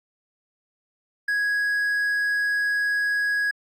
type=tone; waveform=triangle; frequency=1661.2 Hz; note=G#6; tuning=in tune; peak=-19 dBFS; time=1.28-3.51 s; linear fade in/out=5 ms; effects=AAC 48 kbps